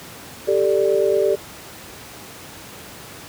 sine chord, G suspended second, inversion none, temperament just, 392 / 441 / 588 Hz, G4 / A4 / D5, 0 / +4 / +2 cents, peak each -18 / -20 / -20 dBFS, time 0.47-1.36 s, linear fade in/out 20 ms, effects pink hiss -38 dBFS RMS until 3.28 s + high-pass 100 Hz 12 dB/octave

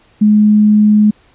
sine tone, 210.9 Hz, G#3, 27 cents sharp, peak -5 dBFS, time 0.21-1.11 s, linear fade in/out 10 ms, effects pink hiss -50 dBFS RMS until 1.34 s + resampled to 8000 Hz

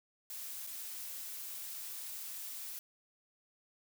blue noise with dropouts, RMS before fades -44 dBFS, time 0.3-2.79 s, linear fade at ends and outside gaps 1 ms, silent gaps 0.666-0.672 s, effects none

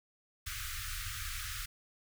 pink band-stop noise, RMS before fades -40 dBFS, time 0.46-1.66 s, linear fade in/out 10 ms, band 110 to 1200 Hz, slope 96 dB/octave, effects none

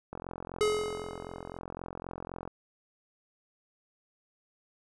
click train, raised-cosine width 1 ms, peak -25 dBFS, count 104, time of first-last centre 0.13-2.476 s, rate 43.9 Hz
square tone with exponential decay, 423.9 Hz, G#4, 35 cents sharp, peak -23 dBFS, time 0.61-1.58 s, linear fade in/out 0 ms, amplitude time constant 210 ms
effects resampled to 24000 Hz

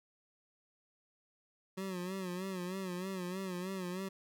25% pulse tone with vibrato, 185 Hz, F#3, in tune, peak -34 dBFS, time 1.77-4.09 s, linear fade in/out 10 ms, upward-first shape sine, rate 3.2 Hz, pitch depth 79 cents each way, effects none

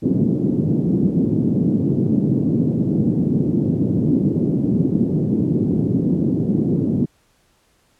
pink band-pass noise, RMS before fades -18 dBFS, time 0.02-7.06 s, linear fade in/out 20 ms, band 140 to 320 Hz, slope 24 dB/octave, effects pink hiss -60 dBFS RMS until 7.99 s + low-pass 12000 Hz 12 dB/octave

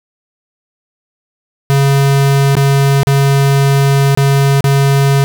square tone with dropouts, 138.59 Hz, C#3, in tune, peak -8 dBFS, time 1.7-5.24 s, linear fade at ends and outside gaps 0 ms, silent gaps 2.553-2.568 / 3.032-3.071 / 4.15-4.174 / 4.607-4.642 s, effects none

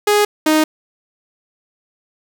sawtooth tone pair in turn, 415.3 / 310.5 Hz, G#4 / D#4, 0 / -3 cents, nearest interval perfect fourth, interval 503 cents, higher first, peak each -7 dBFS, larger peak neither, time 0.07-0.25 / 0.46-0.64 s, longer neither, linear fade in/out 5 ms, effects 8-bit

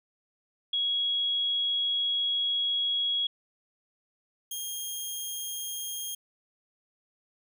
sine / 10% pulse tone pair in turn, 3322 / 3235 Hz, G#7 / G#7, 0 / -46 cents, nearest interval unison, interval 46 cents, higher first, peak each -25 dBFS, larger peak neither, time 0.73-3.27 / 4.51-6.15 s, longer first, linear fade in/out 5 ms, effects none

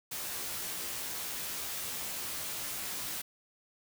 white noise with comb filter, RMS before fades -38 dBFS, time 0.11-3.22 s, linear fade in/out 10 ms, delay 16 ms, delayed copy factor +0.65, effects none

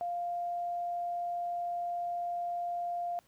sine tone, 698.5 Hz, F5, in tune, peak -32 dBFS, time 0.01-3.19 s, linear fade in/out 0 ms, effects pink hiss -67 dBFS RMS until 3.27 s + high-pass 60 Hz 12 dB/octave

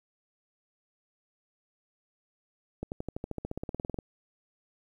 accelerating click train, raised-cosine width 2 ms, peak -21 dBFS, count 19, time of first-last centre 2.83-3.988 s, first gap 89 ms, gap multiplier 0.96, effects 10-bit

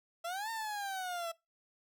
30% pulse exponential two-way sweep, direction up then down, 659.3 to 915 to 659.3 Hz, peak -34 dBFS, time 0.24-1.32 s, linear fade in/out 10 ms, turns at 0.5 s, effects noise-tail reverb RT60 0.2 s tail -21 dB re dry

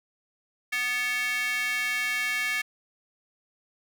square tone with high-pass filter, 246.9 Hz, B3, in tune, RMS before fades -28 dBFS, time 0.72-2.62 s, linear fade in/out 10 ms, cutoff 2000 Hz, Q 7.2, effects none

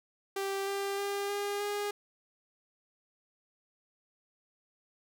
sawtooth tone with pitch steps, 392 / 396.6 / 401.2 / 405.8 / 410.5 Hz, G4 / G4 / G4 / G#4 / G#4, 0 / +20 / +40 / -40 / -20 cents, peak -28 dBFS, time 0.36-1.91 s, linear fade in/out 5 ms, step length 310 ms, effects none

